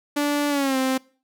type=tone with pitch glide; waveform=sawtooth; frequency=290.7 to 262 Hz; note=D4 to C4; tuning=-18 to +2 cents; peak=-16 dBFS; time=0.16-0.98 s; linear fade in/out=10 ms; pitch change=-180 cents; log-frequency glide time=0.49-0.77 s; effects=noise-tail reverb RT60 0.4 s tail -23 dB re dry